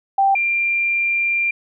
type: tone pair in turn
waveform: sine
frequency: 784 / 2381 Hz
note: G5 / D7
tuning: 0 / +23 cents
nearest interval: octave + perfect fifth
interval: 1923 cents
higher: second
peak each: -12 / -16 dBFS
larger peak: first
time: 0.18-0.35 / 0.35-1.51 s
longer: second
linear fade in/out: 5 ms
effects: none